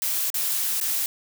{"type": "noise with dropouts", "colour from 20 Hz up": "blue", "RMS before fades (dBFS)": -25, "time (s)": [0.02, 1.06], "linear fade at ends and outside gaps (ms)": 1, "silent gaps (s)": [[0.302, 0.342], [0.801, 0.812]], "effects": []}